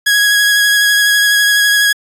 sawtooth tone with vibrato, 1661.2 Hz, G#6, in tune, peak -5 dBFS, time 0.06-1.93 s, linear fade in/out 10 ms, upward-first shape sine, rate 12 Hz, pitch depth 14 cents each way, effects resampled to 32000 Hz

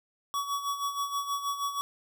square tone with tremolo, 1130 Hz, C#6, 33 cents sharp, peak -28 dBFS, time 0.34-1.81 s, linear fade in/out 0 ms, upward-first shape sine, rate 6.3 Hz, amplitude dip 65%, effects none

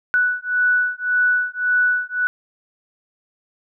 sine beating tone pair, 1480 / 1481.8 Hz, F#6 / F#6, 0 / +2 cents, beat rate 1.8 Hz, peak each -19 dBFS, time 0.14-2.27 s, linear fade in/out 0 ms, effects none

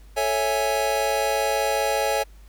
square chord, A major seventh, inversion none, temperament equal, 440 / 554.4 / 659.3 / 830.6 Hz, A4 / C#5 / E5 / G#5, 0 / 0 / 0 / 0 cents, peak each -29 / -26 / -29 / -26 dBFS, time 0.16-2.24 s, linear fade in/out 20 ms, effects added 50 Hz sine -44 dBFS peak until 2.48 s + pink hiss -58 dBFS RMS until 2.48 s

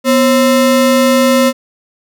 square ring-modulated tone, 392 Hz, G4, in tune, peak -5 dBFS, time 0.04-1.53 s, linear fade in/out 50 ms, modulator 146 Hz, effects none

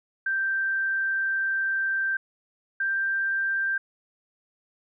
sine tone pair in turn, 1568 / 1577.1 Hz, G6 / G6, 0 / +10 cents, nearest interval unison, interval 10 cents, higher second, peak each -23 dBFS, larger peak neither, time 0.26-2.17 / 2.8-3.78 s, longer first, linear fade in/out 5 ms, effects none

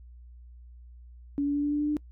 sine tone with pitch steps, 284.5 / 286.8 / 289.1 / 291.5 / 293.9 / 296.2 / 298.6 Hz, C#4 / D4 / D4 / D4 / D4 / D4 / D4, +45 / -41 / -27 / -13 / +1 / +15 / +29 cents, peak -24 dBFS, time 1.38-1.968 s, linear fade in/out 0 ms, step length 84 ms, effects noise-tail reverb RT60 0.1 s tail -24 dB re dry + added 60 Hz sine -46 dBFS peak until 2.11 s

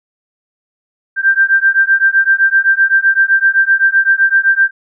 sine beating tone pair, 1573 / 1580.8 Hz, G6 / G6, +6 / +14 cents, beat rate 7.8 Hz, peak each -11 dBFS, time 1.16-4.71 s, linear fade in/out 50 ms, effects none

